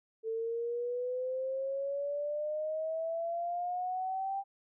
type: exponential sweep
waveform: sine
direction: up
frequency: 443.9 to 792 Hz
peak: -32 dBFS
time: 0.23-4.44 s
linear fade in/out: 50 ms
effects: none